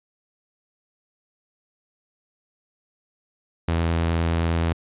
sawtooth tone with vibrato, 83.2 Hz, E2, 17 cents sharp, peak -16 dBFS, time 3.68-4.73 s, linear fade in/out 5 ms, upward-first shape triangle, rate 9.6 Hz, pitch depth 13 cents each way, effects resampled to 8000 Hz

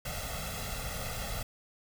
pink noise with comb filter, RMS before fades -37 dBFS, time 0.05-1.43 s, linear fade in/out 5 ms, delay 1.5 ms, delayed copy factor +0.95, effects none

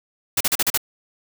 white noise bursts, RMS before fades -19 dBFS, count 6, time 0.37-0.776 s, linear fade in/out 5 ms, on 36 ms, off 38 ms, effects none

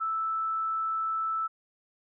sine tone, 1317 Hz, E6, 2 cents flat, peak -27 dBFS, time 0-1.48 s, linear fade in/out 20 ms, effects none

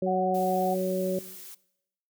harmonic tone, 186.2 Hz, F#3, 11 cents sharp, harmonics 1 / 2 / 3, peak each -29 / -29 / -29 dBFS, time 0.02-1.19 s, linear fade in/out 5 ms
sine tone with vibrato, 740 Hz, F#5, in tune, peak -26 dBFS, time 0.06-0.75 s, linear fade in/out 20 ms, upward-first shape sine, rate 20 Hz, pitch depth 15 cents each way
blue noise, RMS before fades -44 dBFS, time 0.34-1.55 s, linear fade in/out 10 ms
effects noise-tail reverb RT60 0.8 s tail -20 dB re dry

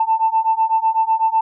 sine beating tone pair, 886 / 894 Hz, A5 / A5, +12 / +27 cents, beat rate 8 Hz, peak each -17 / -16 dBFS, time 0-1.41 s, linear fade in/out 5 ms, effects tanh soft clip ceiling -6 dBFS

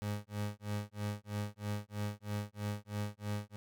30% pulse tone with tremolo, 103.83 Hz, G#2, in tune, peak -31 dBFS, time 0.02-3.56 s, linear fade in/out 0 ms, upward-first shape sine, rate 3.1 Hz, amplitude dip 100%, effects none

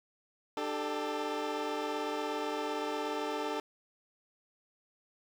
20% pulse chord, D suspended fourth, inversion none, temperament equal with one note detuned, 299.1 / 392 / 440 Hz, D4 / G4 / A4, +32 / 0 / 0 cents, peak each -33 / -35 / -31 dBFS, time 0.57-3.6 s, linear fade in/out 2 ms, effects low-pass 5000 Hz 12 dB/octave + 9-bit

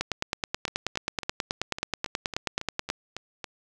two click trains, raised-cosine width 0.2 ms, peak -9 / -17 dBFS, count 28 / 11, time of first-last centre 0.01-2.901 / 0.68-3.442 s, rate 9.34 / 3.62 Hz, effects none

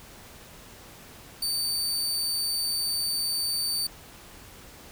sawtooth tone, 4579 Hz, D8, 45 cents flat, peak -23 dBFS, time 1.42-3.87 s, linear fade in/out 5 ms, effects pink hiss -48 dBFS RMS until 4.91 s

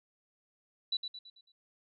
sine tone with echo, 3951 Hz, B7, in tune, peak -29 dBFS, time 0.92-0.97 s, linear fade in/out 5 ms, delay 110 ms, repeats 5, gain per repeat -7 dB, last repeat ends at 1.52 s, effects none

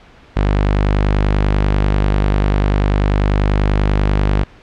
sawtooth tone, 50.2 Hz, G1, 42 cents sharp, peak -8 dBFS, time 0.36-4.44 s, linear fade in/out 10 ms, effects pink hiss -44 dBFS RMS until 4.62 s + low-pass 3000 Hz 12 dB/octave

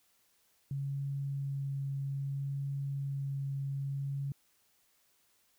sine tone with vibrato, 138.59 Hz, C#3, in tune, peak -33 dBFS, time 0.71-4.32 s, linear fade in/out 2 ms, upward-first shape sine, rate 0.62 Hz, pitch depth 8 cents each way, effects white hiss -71 dBFS RMS until 5.58 s

